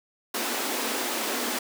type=high-pass noise; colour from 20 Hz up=pink; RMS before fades=-29 dBFS; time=0.34-1.59 s; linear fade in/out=5 ms; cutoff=220 Hz; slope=96 dB/octave; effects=none